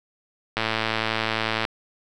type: click train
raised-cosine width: 0.3 ms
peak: -7 dBFS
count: 121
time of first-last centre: 0.57-1.651 s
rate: 111 Hz
effects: none